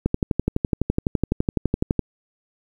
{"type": "click train", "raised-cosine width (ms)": 3, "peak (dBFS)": -6, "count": 24, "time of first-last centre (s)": [0.06, 1.993], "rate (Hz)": 11.9, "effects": ["8-bit"]}